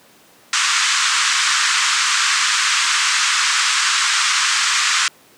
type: band-pass noise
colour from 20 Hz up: pink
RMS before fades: -17 dBFS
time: 0.53-5.08 s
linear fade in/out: 2 ms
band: 1100 to 8200 Hz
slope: 48 dB/octave
effects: pink hiss -49 dBFS RMS until 5.37 s + high-pass 200 Hz 12 dB/octave